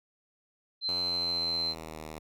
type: tone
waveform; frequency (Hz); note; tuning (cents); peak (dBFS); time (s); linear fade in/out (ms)
sine; 4100; C8; -36; -28; 0.81-1.75; 50
type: tone with pitch glide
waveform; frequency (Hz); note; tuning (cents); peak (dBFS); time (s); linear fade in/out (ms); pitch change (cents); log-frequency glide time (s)
5% pulse; 89 to 77.93; F2 to D#2; +33 to +3; -29; 0.88-2.19; 5; -230; 0.99-2.01
effects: none